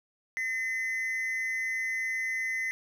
triangle tone pair together, 1819 / 2042 Hz, A#6 / C7, -43 / -43 cents, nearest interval major second, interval 200 cents, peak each -35 / -28 dBFS, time 0.37-2.71 s, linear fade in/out 0 ms, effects none

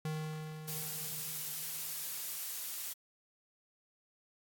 square tone with exponential decay, 155.56 Hz, D#3, in tune, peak -35 dBFS, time 0.05-2.4 s, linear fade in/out 2 ms, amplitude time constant 510 ms
blue noise, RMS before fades -40 dBFS, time 0.67-2.94 s, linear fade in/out 20 ms
effects AAC 64 kbps

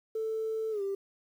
sine tone with pitch glide, 441.9 to 393.7 Hz, A4 to G4, +7 to +8 cents, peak -29 dBFS, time 0.15-0.95 s, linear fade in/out 5 ms, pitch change -199 cents, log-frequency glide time 0.71-0.82 s, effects tanh soft clip ceiling -26 dBFS + 10-bit

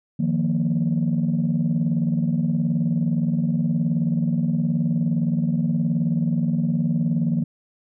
sine chord, Eb suspended second, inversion none, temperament equal, 155.56 / 174.61 / 233.1 Hz, Eb3 / F3 / Bb3, 0 / 0 / 0 cents, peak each -22 dBFS, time 0.19-7.44 s, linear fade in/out 10 ms, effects tanh soft clip ceiling -13 dBFS

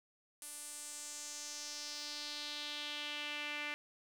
sawtooth tone with band-pass filter sweep, 295.1 Hz, D4, 8 cents sharp, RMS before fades -44 dBFS, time 0.42-3.74 s, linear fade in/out 0 ms, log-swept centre 10000 to 2300 Hz, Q 2.8, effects 11-bit

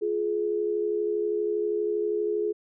sine tone pair together, 349.2 / 421.7 Hz, F4 / G#4, 0 / +26 cents, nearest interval minor third, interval 326 cents, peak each -30 / -25 dBFS, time 0.01-2.53 s, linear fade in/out 20 ms, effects none

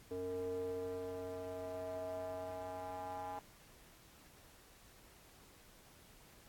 square tone with band-pass filter sweep, 91.7 Hz, F#2, 15 cents flat, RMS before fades -43 dBFS, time 0.11-3.39 s, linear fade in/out 0 ms, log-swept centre 420 to 850 Hz, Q 5.5, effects pink hiss -62 dBFS RMS until 6.48 s + AAC 64 kbps

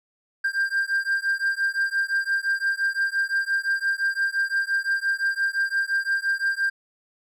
triangle beating tone pair, 1587 / 1592.8 Hz, G6 / G6, +21 / +27 cents, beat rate 5.8 Hz, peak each -23 dBFS, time 0.44-6.7 s, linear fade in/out 10 ms, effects none

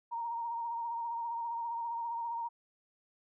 sine tone with vibrato, 932.3 Hz, A#5, in tune, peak -34 dBFS, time 0.11-2.49 s, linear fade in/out 20 ms, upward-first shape triangle, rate 15 Hz, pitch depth 38 cents each way, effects none

